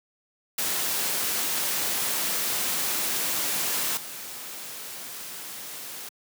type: noise with level steps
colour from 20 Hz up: white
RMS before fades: -27 / -38 dBFS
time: 0.58-6.09 s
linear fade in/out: 5 ms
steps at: 3.97 s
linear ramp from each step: 2 ms
effects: high-pass 150 Hz 12 dB/octave